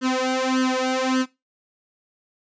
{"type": "tone with flanger", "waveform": "sawtooth", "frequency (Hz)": 258.5, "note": "C4", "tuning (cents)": -21, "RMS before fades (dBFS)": -22, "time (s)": [0.01, 1.26], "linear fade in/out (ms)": 50, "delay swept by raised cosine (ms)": [0.64, 2.54], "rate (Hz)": 1.7, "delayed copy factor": 0.95, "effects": ["noise-tail reverb RT60 0.2 s tail -17 dB re dry", "resampled to 16000 Hz"]}